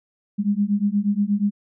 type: beating tone pair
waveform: sine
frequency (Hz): 200 / 208.4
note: G3 / G#3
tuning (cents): +35 / +6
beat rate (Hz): 8.4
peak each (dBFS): -21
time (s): 0.38-1.51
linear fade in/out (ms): 20
effects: none